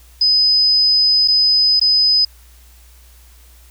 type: tone with dropouts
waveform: sine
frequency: 5020 Hz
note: D#8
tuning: 15 cents sharp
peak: -10 dBFS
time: 0.21-2.25 s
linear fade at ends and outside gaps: 5 ms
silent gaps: 1.277-1.282 / 1.797-1.813 s
effects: added 60 Hz sine -43 dBFS peak until 3.7 s + white hiss -50 dBFS RMS until 3.7 s